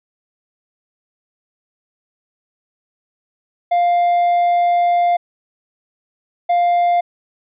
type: tone pair in turn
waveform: triangle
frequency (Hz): 700 / 700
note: F5 / F5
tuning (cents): +4 / +4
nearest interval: unison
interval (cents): 0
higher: neither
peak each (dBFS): -10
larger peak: neither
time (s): 3.71-5.17 / 6.49-7.01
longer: first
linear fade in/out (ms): 10
effects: resampled to 8000 Hz